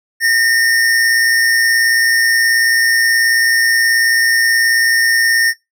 square tone pair together, 1825 / 1943.6 Hz, A#6 / B6, -37 / -28 cents, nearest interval minor second, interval 109 cents, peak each -11 / -23 dBFS, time 0.2-5.54 s, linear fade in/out 50 ms, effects noise-tail reverb RT60 0.2 s tail -21 dB re dry

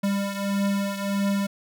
square beating tone pair, 198.7 / 200.3 Hz, G3 / G3, +24 / +38 cents, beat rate 1.6 Hz, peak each -25 / -30 dBFS, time 0.03-1.47 s, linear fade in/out 10 ms, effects none

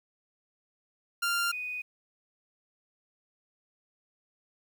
sawtooth / sine tone pair in turn, 1392 / 2486 Hz, F6 / D#7, -6 / -2 cents, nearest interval minor seventh, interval 1004 cents, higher second, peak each -23 / -33 dBFS, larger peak first, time 1.22-1.52 / 1.52-1.82 s, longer neither, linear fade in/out 10 ms, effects 10-bit

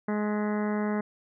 harmonic tone with a mistuned harmonic, 210 Hz, G#3, 19 cents sharp, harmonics 1 / 2 / 3 / 4 / 5 / 6 / 7 / 8 / 9 / 10, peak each -27 / -33 / -37 / -39 / -41 / -43 / -44 / -45 / -46 / -47 dBFS, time 0.08-1.01 s, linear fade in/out 5 ms, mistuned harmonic 10, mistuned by -64 cents, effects none

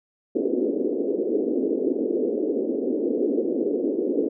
white band-pass noise, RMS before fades -24 dBFS, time 0.35-4.29 s, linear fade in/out 10 ms, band 250 to 470 Hz, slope 48 dB/octave, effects none

